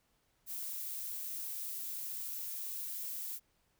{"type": "noise", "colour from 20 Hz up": "violet", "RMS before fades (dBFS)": -41, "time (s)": [0.46, 3.4], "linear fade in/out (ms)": 50, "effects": ["pink hiss -75 dBFS RMS until 3.79 s"]}